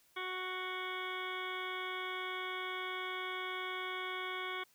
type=harmonic tone with a mistuned harmonic; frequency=370 Hz; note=F#4; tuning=in tune; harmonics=1 / 2 / 3 / 4 / 5 / 6 / 8 / 9 / 10; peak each=-45 / -50 / -43 / -46 / -51 / -43 / -54 / -47 / -54 dBFS; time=0.16-4.64 s; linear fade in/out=10 ms; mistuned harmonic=10; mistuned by=-53 cents; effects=white hiss -69 dBFS RMS until 4.74 s